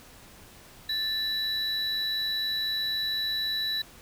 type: tone pair together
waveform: triangle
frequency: 1760 / 3942 Hz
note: A6 / B7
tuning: 0 / -4 cents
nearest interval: octave + major second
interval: 1396 cents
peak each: -33 / -26 dBFS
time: 0.89-3.82 s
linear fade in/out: 5 ms
effects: pink hiss -51 dBFS RMS until 4.01 s